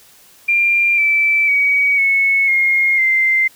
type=tone with pitch steps; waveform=sine; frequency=2387 / 2323 / 2261 / 2200 / 2141 / 2084 Hz; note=D7 / D7 / C#7 / C#7 / C7 / C7; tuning=+28 / -20 / +34 / -14 / +39 / -7 cents; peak=-11 dBFS; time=0.48-3.48 s; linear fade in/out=10 ms; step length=500 ms; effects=white hiss -47 dBFS RMS until 3.55 s